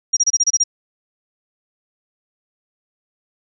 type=tone bursts; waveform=sine; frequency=5700 Hz; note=F8; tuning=34 cents sharp; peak=-11 dBFS; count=8; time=0.13-0.639 s; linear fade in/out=10 ms; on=40 ms; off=27 ms; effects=none